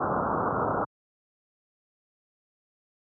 white low-pass noise, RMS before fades -27 dBFS, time 0-0.85 s, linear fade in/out 10 ms, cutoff 1400 Hz, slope 96 dB/octave, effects high-pass 100 Hz 12 dB/octave

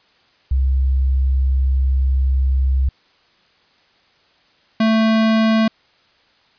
sine / square tone pair in turn, 66 / 221.5 Hz, C2 / A3, +16 / +12 cents, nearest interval octave + major sixth, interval 2096 cents, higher second, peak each -13 dBFS, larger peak neither, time 0.51-2.89 / 4.8-5.68 s, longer first, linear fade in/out 5 ms, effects white hiss -56 dBFS RMS until 6.58 s + resampled to 11025 Hz

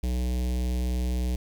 square tone with notch filter, 61.74 Hz, B1, in tune, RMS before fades -27 dBFS, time 0.03-1.36 s, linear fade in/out 5 ms, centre 1300 Hz, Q 0.52, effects 9-bit

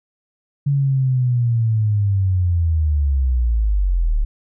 sine linear sweep, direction down, 142.8 to 35.09 Hz, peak -14 dBFS, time 0.66-4.25 s, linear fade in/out 10 ms, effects none

